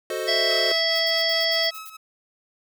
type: chord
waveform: square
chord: F# diminished seventh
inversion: none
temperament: equal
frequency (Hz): 370 / 440 / 523.3 / 622.3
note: F#4 / A4 / C5 / Eb5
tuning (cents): 0 / 0 / 0 / 0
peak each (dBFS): -32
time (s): 0.1-0.72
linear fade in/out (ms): 2
type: harmonic tone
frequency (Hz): 660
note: E5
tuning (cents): +2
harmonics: 1 / 3 / 5 / 7 / 8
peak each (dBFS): -26 / -26 / -26 / -26 / -26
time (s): 0.27-1.71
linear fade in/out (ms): 20
type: tone with tremolo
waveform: sawtooth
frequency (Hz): 1288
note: E6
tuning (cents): -41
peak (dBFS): -31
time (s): 0.49-1.97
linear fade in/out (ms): 10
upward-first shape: sine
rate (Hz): 4.8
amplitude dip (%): 70
type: noise bursts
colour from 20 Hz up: violet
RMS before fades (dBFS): -40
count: 9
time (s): 0.95-1.899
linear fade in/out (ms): 5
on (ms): 45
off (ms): 68
effects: none